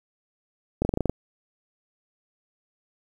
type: clicks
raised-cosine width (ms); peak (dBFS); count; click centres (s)
2; -10; 8; 0.82 / 0.85 / 0.892 / 0.939 / 0.974 / 1.007 / 1.057 / 1.096
effects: 8-bit

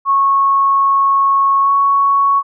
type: tone with pitch glide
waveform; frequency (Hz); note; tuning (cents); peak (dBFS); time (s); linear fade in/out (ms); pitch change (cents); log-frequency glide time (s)
sine; 1100 to 1112.1; C#6 to C#6; -14 to +5; -9; 0.05-2.43; 50; +19; 1.62-1.71
effects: none

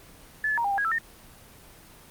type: tone with pitch steps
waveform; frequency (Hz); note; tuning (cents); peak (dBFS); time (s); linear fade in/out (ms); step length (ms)
sine; 1732 / 1720 / 937 / 806 / 792 / 1649 / 1325 / 1828; A6 / A6 / A#5 / G5 / G5 / G#6 / E6 / A#6; -28 / -40 / +9 / +48 / +18 / -13 / +9 / -34; -23; 0.44-0.984; 2; 68
effects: pink hiss -50 dBFS RMS until 2.1 s + Opus 24 kbps

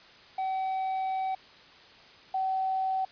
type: tone pair in turn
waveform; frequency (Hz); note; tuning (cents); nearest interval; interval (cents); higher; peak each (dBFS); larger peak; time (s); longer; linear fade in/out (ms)
triangle / sine; 761 / 761; F#5 / F#5; +48 / +48; unison; 0; neither; -26; neither; 0.38-1.35 / 2.34-3.05; first; 5
effects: white hiss -53 dBFS RMS until 3.11 s + resampled to 11025 Hz

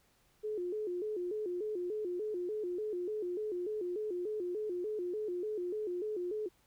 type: tone with vibrato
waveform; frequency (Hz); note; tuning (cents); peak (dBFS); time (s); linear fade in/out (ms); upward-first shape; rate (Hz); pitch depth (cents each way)
sine; 390; G4; -9; -34; 0.43-6.49; 20; square; 3.4; 160
effects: pink hiss -70 dBFS RMS until 6.66 s

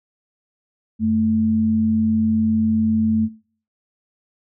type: tone pair together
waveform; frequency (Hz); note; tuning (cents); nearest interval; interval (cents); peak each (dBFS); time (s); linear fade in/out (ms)
sine; 92.5 / 220; F#2 / A3; 0 / 0; octave + minor third; 1500; -26 / -16; 0.99-3.29; 50
effects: noise-tail reverb RT60 0.5 s tail -23 dB re dry

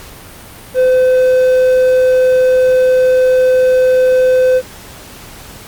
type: tone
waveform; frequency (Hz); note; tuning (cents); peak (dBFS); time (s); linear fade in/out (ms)
triangle; 511; C5; -41; -5; 0.74-4.62; 50
effects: pink hiss -34 dBFS RMS until 5.67 s + Opus 48 kbps

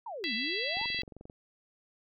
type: exponential two-way sweep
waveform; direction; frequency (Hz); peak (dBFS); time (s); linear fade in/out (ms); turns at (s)
sine; down then up; 987.8 to 207.7 to 987.8; -37; 0.06-0.86; 5; 0.34
type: harmonic tone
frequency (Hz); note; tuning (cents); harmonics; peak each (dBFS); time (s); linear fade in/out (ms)
664; E5; +12; 3 / 4 / 5 / 6 / 7; -36 / -37 / -38 / -39 / -39; 0.24-1.02; 0
type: click train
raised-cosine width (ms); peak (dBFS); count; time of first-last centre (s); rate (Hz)
2; -34; 13; 0.77-1.299; 22.7
effects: none

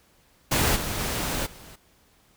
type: noise with level steps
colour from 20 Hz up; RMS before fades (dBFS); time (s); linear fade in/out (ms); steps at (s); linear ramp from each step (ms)
pink; -22 / -30 / -28 / -46; 0.51-1.76; 10; 0.75 / 0.98 / 1.45; 20
effects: pink hiss -61 dBFS RMS until 2.36 s

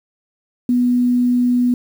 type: tone with quantisation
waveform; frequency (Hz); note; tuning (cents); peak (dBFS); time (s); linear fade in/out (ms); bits
sine; 245.9; B3; -7; -12; 0.69-1.74; 2; 7
effects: none

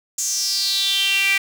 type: tone with high-pass filter sweep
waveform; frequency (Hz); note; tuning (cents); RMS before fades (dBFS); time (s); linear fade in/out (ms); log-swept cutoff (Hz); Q
sawtooth; 392; G4; 0; -20; 0.18-1.38; 5; 6900 to 2200; 6.5
effects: none

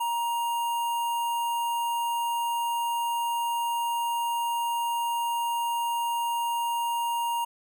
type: tone with notch filter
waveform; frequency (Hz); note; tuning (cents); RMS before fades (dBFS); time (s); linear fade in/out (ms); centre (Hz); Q
square; 940; A#5; +14; -28; 0-7.45; 10; 4800; 0.99
effects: none

